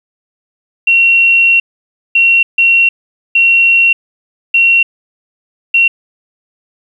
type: tone bursts at uneven times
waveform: sine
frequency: 2734 Hz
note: F7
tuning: 37 cents flat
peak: -5 dBFS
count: 6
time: 0.87-1.6 / 2.15-2.43 / 2.58-2.89 / 3.35-3.93 / 4.54-4.83 / 5.74-5.88 s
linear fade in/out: 5 ms
effects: 7-bit